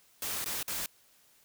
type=noise with dropouts; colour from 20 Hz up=white; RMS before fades=-35 dBFS; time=0.22-0.86 s; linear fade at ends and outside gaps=2 ms; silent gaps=0.444-0.459 / 0.629-0.679 s; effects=white hiss -64 dBFS RMS until 1.44 s